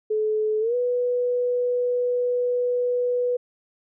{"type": "tone with pitch glide", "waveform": "sine", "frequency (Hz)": [430.5, 491.7], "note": ["A4", "B4"], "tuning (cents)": [-38, -8], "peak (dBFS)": -20, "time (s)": [0.1, 3.37], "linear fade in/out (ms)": 10, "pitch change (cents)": 230, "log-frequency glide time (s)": [0.6, 0.75], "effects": []}